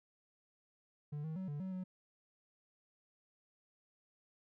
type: tone with pitch steps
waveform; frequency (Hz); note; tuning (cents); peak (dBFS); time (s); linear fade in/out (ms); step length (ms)
triangle; 147.5 / 158.3 / 188.3 / 145.7 / 188.4 / 184.9; D3 / D#3 / F#3 / D3 / F#3 / F#3; +8 / +30 / +31 / -13 / +32 / -1; -37; 1.12-1.84; 10; 120
effects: none